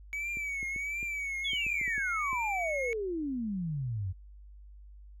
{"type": "tone with vibrato", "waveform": "triangle", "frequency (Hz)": 2264, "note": "C#7", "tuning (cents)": 36, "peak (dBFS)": -31, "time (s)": [0.13, 2.93], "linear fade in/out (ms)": 0, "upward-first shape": "triangle", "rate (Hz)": 1.4, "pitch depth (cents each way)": 100}
{"type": "clicks", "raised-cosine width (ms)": 3, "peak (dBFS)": -33, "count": 10, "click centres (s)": [0.371, 0.629, 0.762, 1.029, 1.533, 1.666, 1.814, 1.879, 1.98, 2.33]}
{"type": "exponential sweep", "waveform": "sine", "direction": "down", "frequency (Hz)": [3520, 87.31], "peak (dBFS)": -31, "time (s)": [1.44, 4.13], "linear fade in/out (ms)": 20}
{"effects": ["added 50 Hz sine -48 dBFS peak until 5.2 s"]}